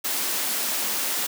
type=high-pass noise; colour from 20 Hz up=white; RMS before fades=-26 dBFS; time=0.04-1.27 s; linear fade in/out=10 ms; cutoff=190 Hz; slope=96 dB/octave; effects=none